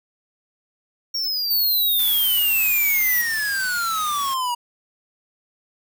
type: exponential sweep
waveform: square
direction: down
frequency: 5588 to 950 Hz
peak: -22 dBFS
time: 1.14-4.55 s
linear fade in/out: 10 ms
type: tone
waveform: sine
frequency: 14590 Hz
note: A#9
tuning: 38 cents flat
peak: -18 dBFS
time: 1.5-3.22 s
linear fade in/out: 10 ms
type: band-stop noise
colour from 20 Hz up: white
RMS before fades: -34 dBFS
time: 1.99-4.34 s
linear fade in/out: 0 ms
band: 280 to 790 Hz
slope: 96 dB/octave
effects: none